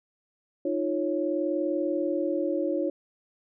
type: tone cluster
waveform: sine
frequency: 307.2 / 347.6 / 553 Hz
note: D#4 / F4 / C#5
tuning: -22 / -8 / -4 cents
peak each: -29 dBFS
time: 0.65-2.9 s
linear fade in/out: 5 ms
effects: none